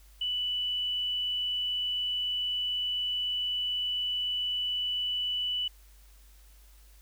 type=tone; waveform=sine; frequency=2971 Hz; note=F#7; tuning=6 cents sharp; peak=-28 dBFS; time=0.21-5.68 s; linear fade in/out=5 ms; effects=added 50 Hz sine -53 dBFS peak until 7.01 s + white hiss -62 dBFS RMS until 7.01 s